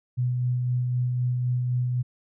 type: tone with tremolo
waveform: sine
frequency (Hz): 124.3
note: B2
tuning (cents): +12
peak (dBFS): -21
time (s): 0.17-2.03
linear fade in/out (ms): 20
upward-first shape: sine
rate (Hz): 3.9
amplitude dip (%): 25
effects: none